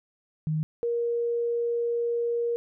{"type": "tone pair in turn", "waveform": "sine", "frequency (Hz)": [155.56, 471.3], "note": ["D#3", "A#4"], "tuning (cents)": [0, 19], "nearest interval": "octave + perfect fifth", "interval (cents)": 1919, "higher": "second", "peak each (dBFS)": -24, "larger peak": "neither", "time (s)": [[0.47, 0.63], [0.83, 2.56]], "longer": "second", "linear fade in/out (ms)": 0, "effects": []}